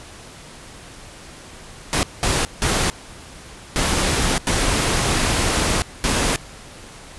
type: noise bursts at uneven times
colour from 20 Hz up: pink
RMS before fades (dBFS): -19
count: 6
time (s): 1.93-2.03 / 2.23-2.45 / 2.62-2.9 / 3.76-4.38 / 4.47-5.82 / 6.04-6.36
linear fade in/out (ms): 0
effects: pink hiss -40 dBFS RMS until 7.18 s + resampled to 24000 Hz